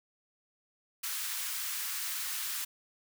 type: high-pass noise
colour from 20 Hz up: white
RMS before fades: -36 dBFS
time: 1.03-2.65 s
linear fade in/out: 10 ms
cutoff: 1100 Hz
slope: 24 dB/octave
effects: none